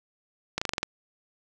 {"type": "slowing click train", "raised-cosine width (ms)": 0.2, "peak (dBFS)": -10, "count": 7, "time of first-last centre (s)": [0.58, 0.83], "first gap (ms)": 35, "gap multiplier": 1.07, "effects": []}